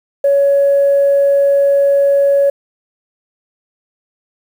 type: tone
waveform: sine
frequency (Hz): 560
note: C#5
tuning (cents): +18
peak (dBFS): -7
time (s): 0.24-2.5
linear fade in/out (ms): 5
effects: tanh soft clip ceiling -4 dBFS + 7-bit